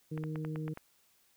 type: harmonic tone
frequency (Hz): 155.56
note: D#3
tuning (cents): 0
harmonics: 1 / 2 / 3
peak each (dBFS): -36 / -42 / -46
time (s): 0.11-0.74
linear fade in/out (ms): 10
type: clicks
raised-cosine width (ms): 0.5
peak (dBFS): -28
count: 7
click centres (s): 0.177 / 0.238 / 0.358 / 0.449 / 0.559 / 0.68 / 0.774
effects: white hiss -69 dBFS RMS until 1.36 s